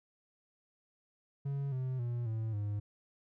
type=tone with pitch steps; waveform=triangle; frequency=139.4 / 129.32 / 119.96 / 111.28 / 103.23 Hz; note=C#3 / C3 / B2 / A2 / G#2; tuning=+10 / -20 / -50 / +20 / -10 cents; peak=-31 dBFS; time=1.45-2.8 s; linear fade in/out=10 ms; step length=270 ms; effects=none